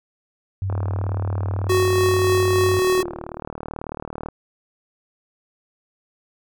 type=tone; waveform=sine; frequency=96.2 Hz; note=G2; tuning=32 cents flat; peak=-21 dBFS; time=0.62-2.79 s; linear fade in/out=0 ms
type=click train; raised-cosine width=1 ms; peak=-16 dBFS; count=138; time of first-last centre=0.7-4.286 s; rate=38.2 Hz
type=tone with tremolo; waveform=square; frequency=370 Hz; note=F#4; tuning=in tune; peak=-16 dBFS; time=1.69-3.03 s; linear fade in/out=10 ms; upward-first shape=triangle; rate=3.5 Hz; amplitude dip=25%
type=tone with exponential decay; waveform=sine; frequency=350.9 Hz; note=F4; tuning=8 cents sharp; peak=-21 dBFS; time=2.99-3.4 s; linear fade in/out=0 ms; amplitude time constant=87 ms
effects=none